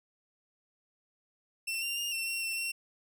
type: tone with pitch steps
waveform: sawtooth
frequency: 2694 / 2776 / 2822 / 2704 / 2731 / 2695 / 2725 Hz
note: E7 / F7 / F7 / E7 / F7 / E7 / F7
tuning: +37 / -11 / +17 / +43 / -39 / +38 / -43 cents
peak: -29 dBFS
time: 1.67-2.72 s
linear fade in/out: 10 ms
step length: 150 ms
effects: none